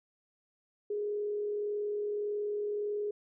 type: tone with frequency modulation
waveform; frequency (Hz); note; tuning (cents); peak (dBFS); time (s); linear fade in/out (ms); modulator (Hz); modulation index
sine; 415.3; G#4; 0; -31; 0.9-3.11; 5; 41.7; 0.22
effects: none